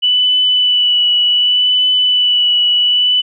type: tone with vibrato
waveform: sine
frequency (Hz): 2970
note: F#7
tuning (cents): +6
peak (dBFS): -9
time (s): 0.02-3.22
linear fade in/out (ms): 20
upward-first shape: sine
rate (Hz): 0.67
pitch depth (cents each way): 17
effects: none